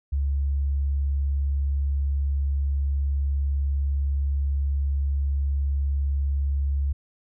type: tone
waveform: sine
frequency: 69.8 Hz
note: C#2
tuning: 13 cents sharp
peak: -21 dBFS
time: 0.12-6.93 s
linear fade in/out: 10 ms
effects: none